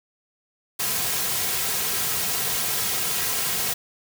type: noise with comb filter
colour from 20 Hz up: white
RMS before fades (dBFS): -25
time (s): 0.79-3.74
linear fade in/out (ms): 10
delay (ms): 3.4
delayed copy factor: -0.55
effects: none